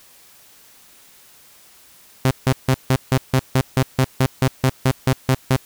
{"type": "tone bursts", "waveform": "sawtooth", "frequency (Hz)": 130.81, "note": "C3", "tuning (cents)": 0, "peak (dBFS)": -9, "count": 16, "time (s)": [2.25, 5.562], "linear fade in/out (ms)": 0, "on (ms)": 57, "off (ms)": 160, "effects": ["white hiss -49 dBFS RMS until 5.65 s"]}